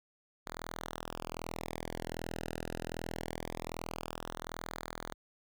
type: tone with flanger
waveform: sawtooth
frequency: 41.28 Hz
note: E1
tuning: 3 cents sharp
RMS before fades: -42 dBFS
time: 0.46-5.14 s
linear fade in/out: 10 ms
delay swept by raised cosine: 0.36 to 0.9 ms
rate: 0.23 Hz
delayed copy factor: -0.95
effects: none